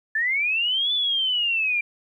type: linear two-way sweep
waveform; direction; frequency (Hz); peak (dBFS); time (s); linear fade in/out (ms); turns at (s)
sine; up then down; 1724 to 3505 to 2357; -20; 0.15-1.81; 5; 0.93
effects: 10-bit